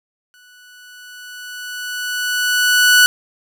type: tone with exponential growth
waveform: sawtooth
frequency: 1480 Hz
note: F#6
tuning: in tune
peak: -3 dBFS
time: 0.34-3.06 s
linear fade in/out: 0 ms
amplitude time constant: 590 ms
effects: none